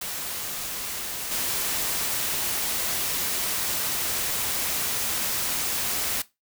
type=noise with level steps; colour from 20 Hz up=white; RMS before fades=-32 / -27 dBFS; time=0.01-6.22 s; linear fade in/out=5 ms; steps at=1.31 s; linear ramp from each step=10 ms; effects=noise-tail reverb RT60 0.2 s tail -17 dB re dry